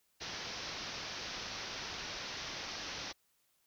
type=low-pass noise; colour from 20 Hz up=white; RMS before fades=-43 dBFS; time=0.2-3.13 s; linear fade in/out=20 ms; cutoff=6000 Hz; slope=96 dB/octave; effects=white hiss -75 dBFS RMS until 3.66 s